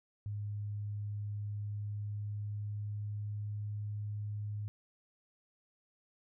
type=tone with pitch glide; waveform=sine; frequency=103.5 to 104.34 Hz; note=G#2 to G#2; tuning=-5 to +9 cents; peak=-36 dBFS; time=0.26-4.68 s; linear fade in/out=0 ms; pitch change=+14 cents; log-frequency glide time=1.45-3.73 s; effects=none